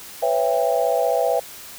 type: chord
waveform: sine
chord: C# half-diminished seventh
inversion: third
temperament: just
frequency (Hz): 498.9 / 554.4 / 665.2 / 798.3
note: B4 / C#5 / E5 / G5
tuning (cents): +17 / 0 / +16 / +31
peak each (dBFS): -22 / -24 / -21 / -24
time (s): 0.22-1.4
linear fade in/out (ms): 10
effects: white hiss -39 dBFS RMS until 1.78 s